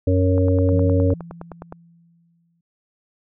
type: harmonic tone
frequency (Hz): 92.5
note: F#2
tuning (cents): 0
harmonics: 1 / 3 / 5 / 6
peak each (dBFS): -16 / -21 / -23 / -24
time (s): 0.07-1.14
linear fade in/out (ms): 5
type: click train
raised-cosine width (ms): 1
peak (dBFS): -19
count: 14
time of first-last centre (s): 0.38-1.724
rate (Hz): 9.67
type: tone with exponential decay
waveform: sine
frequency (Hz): 168.8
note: E3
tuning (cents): +41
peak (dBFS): -24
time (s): 0.72-2.61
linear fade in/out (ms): 5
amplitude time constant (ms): 410
effects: none